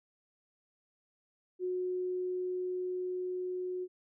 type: tone with level ramp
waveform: sine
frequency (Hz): 364.9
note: F#4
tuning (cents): -24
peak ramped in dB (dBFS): -31 to -34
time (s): 1.59-3.88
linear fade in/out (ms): 50
effects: none